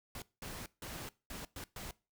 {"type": "noise bursts at uneven times", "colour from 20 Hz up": "pink", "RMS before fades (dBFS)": -45, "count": 6, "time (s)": [[0.15, 0.22], [0.42, 0.66], [0.82, 1.09], [1.3, 1.45], [1.56, 1.64], [1.76, 1.91]], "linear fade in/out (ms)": 2, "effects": ["noise-tail reverb RT60 0.3 s tail -21 dB re dry"]}